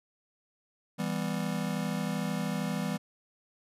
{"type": "chord", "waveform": "square", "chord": "E minor", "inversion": "none", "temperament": "just", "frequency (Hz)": [164.81, 197.78, 247.2], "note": ["E3", "G3", "B3"], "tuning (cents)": [0, 16, 2], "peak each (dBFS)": [-35, -34, -37], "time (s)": [0.98, 2.98], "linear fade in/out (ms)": 20, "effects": ["resampled to 32000 Hz"]}